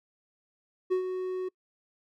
triangle tone with ADSR envelope, 370 Hz, F#4, in tune, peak -20 dBFS, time 0.9-1.49 s, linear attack 22 ms, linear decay 99 ms, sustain -8 dB, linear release 11 ms, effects noise-tail reverb RT60 0.1 s tail -26 dB re dry

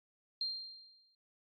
sine tone with exponential decay, 4186 Hz, C8, in tune, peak -32 dBFS, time 0.41-1.15 s, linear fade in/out 2 ms, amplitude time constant 160 ms, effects AAC 48 kbps

